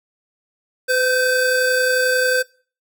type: tone pair together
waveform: square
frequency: 506.6 / 1551 Hz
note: B4 / G6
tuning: +44 / -19 cents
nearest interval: octave + perfect fifth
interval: 1937 cents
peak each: -19 dBFS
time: 0.88-2.43 s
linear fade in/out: 20 ms
effects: noise-tail reverb RT60 0.4 s tail -23 dB re dry

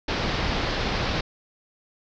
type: low-pass noise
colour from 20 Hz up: pink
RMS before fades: -26 dBFS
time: 0.08-1.21 s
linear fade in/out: 5 ms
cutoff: 5200 Hz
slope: 48 dB/octave
effects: none

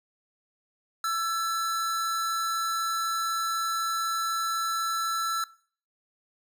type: tone pair together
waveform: square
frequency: 1336 / 1698.5 Hz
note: E6 / G#6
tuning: +23 / +38 cents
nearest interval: major third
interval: 415 cents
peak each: -27 / -39 dBFS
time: 1.04-5.44 s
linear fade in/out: 2 ms
effects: noise-tail reverb RT60 0.5 s tail -21 dB re dry

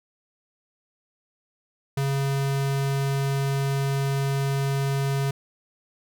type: tone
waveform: square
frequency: 137.8 Hz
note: C#3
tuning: 10 cents flat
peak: -23 dBFS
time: 1.97-5.31 s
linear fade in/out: 5 ms
effects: none

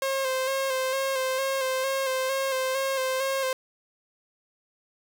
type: tone with vibrato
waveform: sawtooth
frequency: 530 Hz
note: C5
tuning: 22 cents sharp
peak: -21 dBFS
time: 0.02-3.53 s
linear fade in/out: 2 ms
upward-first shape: square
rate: 2.2 Hz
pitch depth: 29 cents each way
effects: none

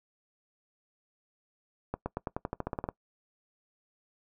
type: accelerating click train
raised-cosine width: 1 ms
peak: -18 dBFS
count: 13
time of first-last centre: 1.94-2.889 s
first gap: 120 ms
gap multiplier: 0.92
effects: noise-tail reverb RT60 0.1 s tail -21 dB re dry

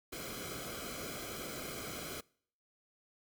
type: noise with comb filter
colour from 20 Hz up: pink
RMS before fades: -43 dBFS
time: 0.12-2.21 s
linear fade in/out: 10 ms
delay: 1.1 ms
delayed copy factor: -0.8
effects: noise-tail reverb RT60 0.6 s tail -25 dB re dry

